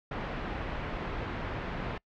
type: low-pass noise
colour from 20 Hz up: pink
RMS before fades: -36 dBFS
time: 0.11-1.98 s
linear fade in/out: 5 ms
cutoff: 2300 Hz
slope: 12 dB/octave
effects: noise-tail reverb RT60 0.1 s tail -26 dB re dry + low-pass 4000 Hz 12 dB/octave